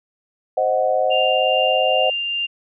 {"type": "chord", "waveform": "sine", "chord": "C diminished", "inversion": "none", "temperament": "equal", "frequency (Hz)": [523.3, 622.3, 740], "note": ["C5", "Eb5", "Gb5"], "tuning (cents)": [0, 0, 0], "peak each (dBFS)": -20, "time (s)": [0.57, 2.1], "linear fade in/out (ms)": 5}
{"type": "tone with tremolo", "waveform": "sine", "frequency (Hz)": 2794, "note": "F7", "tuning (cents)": 0, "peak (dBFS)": -19, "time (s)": [1.1, 2.47], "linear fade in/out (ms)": 20, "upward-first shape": "triangle", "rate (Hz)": 2.4, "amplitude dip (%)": 25}
{"effects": []}